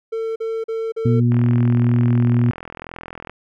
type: tone bursts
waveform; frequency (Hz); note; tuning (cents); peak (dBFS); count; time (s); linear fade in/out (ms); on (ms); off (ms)
triangle; 449.2; A4; +36; -19; 4; 0.12-1.203; 10; 240; 41
type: harmonic tone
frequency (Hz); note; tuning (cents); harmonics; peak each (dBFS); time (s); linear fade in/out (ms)
120; B2; -49; 1 / 2 / 3; -14 / -18 / -31; 1.05-2.51; 5
type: click train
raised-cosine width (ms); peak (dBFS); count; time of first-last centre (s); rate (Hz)
0.5; -17; 84; 1.32-3.296; 42
effects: none